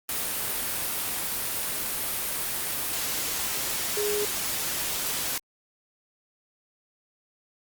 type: tone in noise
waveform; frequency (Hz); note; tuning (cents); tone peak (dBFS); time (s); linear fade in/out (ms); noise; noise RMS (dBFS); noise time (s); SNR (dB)
sine; 415; G#4; -1; -26; 3.97-4.25; 2; white; -29; 0.09-5.38; 0
effects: Opus 32 kbps